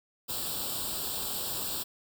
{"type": "noise with comb filter", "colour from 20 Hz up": "white", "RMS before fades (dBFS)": -34, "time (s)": [0.28, 1.84], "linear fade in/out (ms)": 20, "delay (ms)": 0.24, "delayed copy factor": 0.85, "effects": []}